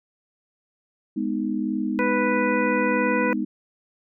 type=chord; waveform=sine; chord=G# minor; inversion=none; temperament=just; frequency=207.7 / 249.2 / 311.5 Hz; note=G#3 / B3 / D#4; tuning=0 / +16 / +2 cents; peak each=-27 dBFS; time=1.16-3.45 s; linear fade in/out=10 ms
type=harmonic tone; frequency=493.9 Hz; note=B4; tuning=in tune; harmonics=1 / 2 / 3 / 4 / 5; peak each=-24 / -27 / -29 / -30 / -31 dBFS; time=1.99-3.33 s; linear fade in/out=0 ms
effects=none